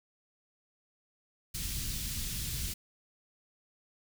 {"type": "band-stop noise", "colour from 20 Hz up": "pink", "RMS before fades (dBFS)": -36, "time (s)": [1.54, 2.74], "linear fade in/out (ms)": 10, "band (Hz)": [140, 3600], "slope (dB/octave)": 12, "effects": []}